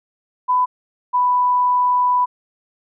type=tone pair in turn; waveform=sine; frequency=1000 / 990.8 Hz; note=B5 / B5; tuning=+21 / +5 cents; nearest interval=unison; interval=16 cents; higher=first; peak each=-13 dBFS; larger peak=neither; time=0.48-0.66 / 1.13-2.26 s; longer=second; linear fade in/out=20 ms; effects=none